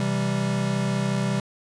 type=chord; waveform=square; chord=C major; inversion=none; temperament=equal; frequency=130.81 / 164.81 / 196 Hz; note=C3 / E3 / G3; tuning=0 / 0 / 0 cents; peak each=-27 / -31 / -26 dBFS; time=0-1.4 s; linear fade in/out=2 ms; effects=resampled to 22050 Hz